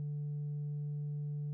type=tone with tanh clipping; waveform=triangle; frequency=146.8 Hz; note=D3; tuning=in tune; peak=-36 dBFS; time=0-1.53 s; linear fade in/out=0 ms; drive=6 dB; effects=none